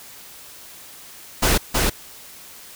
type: noise with echo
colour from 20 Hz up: pink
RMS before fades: -17 dBFS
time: 1.42-1.58 s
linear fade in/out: 10 ms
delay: 320 ms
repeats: 1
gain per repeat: -2 dB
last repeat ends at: 1.9 s
effects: white hiss -42 dBFS RMS until 2.75 s